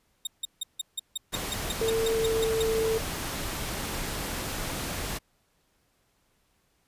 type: tone bursts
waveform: sawtooth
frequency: 3705 Hz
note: A#7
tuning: 11 cents flat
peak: -25 dBFS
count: 14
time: 0.25-2.624 s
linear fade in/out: 5 ms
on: 21 ms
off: 160 ms
type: noise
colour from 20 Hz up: pink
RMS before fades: -33 dBFS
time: 1.32-5.19 s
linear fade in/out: 20 ms
type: tone with pitch glide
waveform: sine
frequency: 450 to 445.6 Hz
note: A4 to A4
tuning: +39 to +22 cents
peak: -24 dBFS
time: 1.81-2.98 s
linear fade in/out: 5 ms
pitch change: -17 cents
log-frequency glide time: 2-2.76 s
effects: pink hiss -70 dBFS RMS until 6.87 s + resampled to 32000 Hz

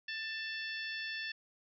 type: harmonic tone with a mistuned harmonic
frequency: 887 Hz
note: A5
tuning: 14 cents sharp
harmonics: 2 / 3 / 4 / 5 / 6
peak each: -40 / -44 / -46 / -48 / -50 dBFS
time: 0.08-1.32 s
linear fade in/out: 5 ms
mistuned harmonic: 4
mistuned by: -41 cents
effects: none

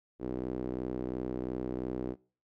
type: tone with band-pass filter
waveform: sawtooth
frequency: 62.9 Hz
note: B1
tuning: 32 cents sharp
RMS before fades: -36 dBFS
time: 0.19-2.16 s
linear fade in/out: 50 ms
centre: 350 Hz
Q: 2.6
effects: noise-tail reverb RT60 0.4 s tail -23 dB re dry

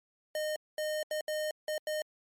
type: tone bursts at uneven times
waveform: square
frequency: 613 Hz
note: D#5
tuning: 26 cents flat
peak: -32 dBFS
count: 6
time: 0.35-0.56 / 0.78-1.03 / 1.11-1.21 / 1.28-1.51 / 1.68-1.78 / 1.87-2.02 s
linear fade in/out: 2 ms
effects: MP3 64 kbps

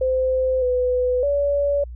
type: tone with pitch steps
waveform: sine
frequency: 517 / 500 / 570 Hz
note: C5 / B4 / C#5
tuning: -21 / +21 / +48 cents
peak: -17 dBFS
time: 0.01-1.84 s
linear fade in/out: 5 ms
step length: 610 ms
effects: added 60 Hz sine -32 dBFS peak until 1.95 s

